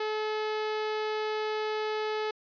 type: tone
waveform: sawtooth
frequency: 430 Hz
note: A4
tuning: 40 cents flat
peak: -25 dBFS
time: 0-2.31 s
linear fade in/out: 5 ms
effects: resampled to 11025 Hz